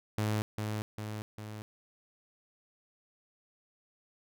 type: tone with echo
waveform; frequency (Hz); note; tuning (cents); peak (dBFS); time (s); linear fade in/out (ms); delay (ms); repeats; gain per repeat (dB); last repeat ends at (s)
sawtooth; 106.9; A2; -49; -25; 0.18-0.42; 0; 400; 3; -4; 1.62
effects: none